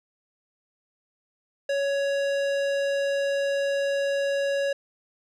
sine tone with tanh clipping, 558 Hz, C#5, 11 cents sharp, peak -25 dBFS, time 1.69-4.73 s, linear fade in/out 5 ms, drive 18 dB, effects none

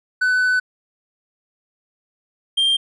triangle tone pair in turn, 1502 / 3183 Hz, F#6 / G7, +26 / +26 cents, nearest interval octave + minor second, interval 1300 cents, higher second, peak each -13 dBFS, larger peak neither, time 0.21-0.6 / 2.57-2.77 s, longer first, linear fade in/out 10 ms, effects resampled to 24000 Hz

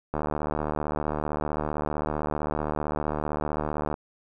click train, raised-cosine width 1 ms, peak -14 dBFS, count 288, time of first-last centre 0.14-3.941 s, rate 75.5 Hz, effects none

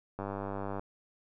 click train, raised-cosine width 1 ms, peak -23 dBFS, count 61, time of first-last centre 0.19-0.795 s, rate 99.2 Hz, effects none

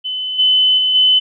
sine tone with level steps, 3026 Hz, F#7, 38 cents sharp, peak -19 / -9 / -12 / -8 dBFS, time 0.04-1.2 s, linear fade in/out 20 ms, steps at 0.38 / 0.77 / 0.94 s, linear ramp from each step 20 ms, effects none

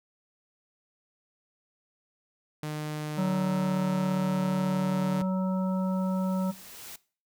sawtooth tone with pitch glide, 151.9 to 148.17 Hz, D#3 to D3, -41 to +16 cents, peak -28 dBFS, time 2.63-5.22 s, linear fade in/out 2 ms, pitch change -43 cents, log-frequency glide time 2.92-4.96 s
harmonic tone, 187.5 Hz, F#3, 23 cents sharp, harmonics 1 / 3 / 5 / 7, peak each -25 / -35 / -39 / -42 dBFS, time 3.17-6.52 s, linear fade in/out 20 ms
white noise with exponential growth, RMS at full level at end -42 dBFS, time 4.7-6.96 s, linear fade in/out 5 ms, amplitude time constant 490 ms
effects noise-tail reverb RT60 0.4 s tail -20 dB re dry

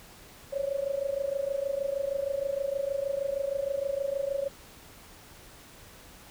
sine tone with amplitude modulation, 554.4 Hz, C#5, in tune, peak -24 dBFS, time 0.52-4.49 s, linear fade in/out 20 ms, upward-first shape sine, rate 26.4 Hz, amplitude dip 85%, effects pink hiss -51 dBFS RMS until 6.3 s

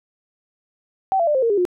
sine tone with pitch steps, 768 / 676.4 / 595.6 / 524.6 / 462 / 406.8 / 358.3 Hz, G5 / E5 / D5 / C5 / A#4 / G#4 / F4, -36 / +44 / +24 / +4 / -16 / -36 / +44 cents, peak -15 dBFS, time 1.12-1.652 s, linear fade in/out 0 ms, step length 76 ms, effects none

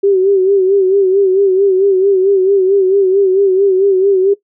sine tone with vibrato, 385.8 Hz, G4, 28 cents flat, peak -7 dBFS, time 0.03-4.34 s, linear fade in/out 10 ms, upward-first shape sine, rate 4.5 Hz, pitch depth 72 cents each way, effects noise-tail reverb RT60 0.1 s tail -17 dB re dry

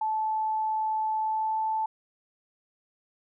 sine tone with pitch glide, 871 to 877.1 Hz, A5 to A5, -18 to -6 cents, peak -25 dBFS, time 0.01-1.86 s, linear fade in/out 5 ms, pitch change +12 cents, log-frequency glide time 1.17-1.59 s, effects none

